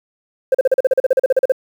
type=tone bursts; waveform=sine; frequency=523.3 Hz; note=C5; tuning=in tune; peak=-6 dBFS; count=16; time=0.52-1.521 s; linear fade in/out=5 ms; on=26 ms; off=39 ms; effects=tanh soft clip ceiling -7 dBFS + 7-bit